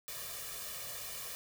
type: noise with comb filter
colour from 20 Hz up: white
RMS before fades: -43 dBFS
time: 0.08-1.35 s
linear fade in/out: 0 ms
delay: 1.7 ms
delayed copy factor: +0.8
effects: none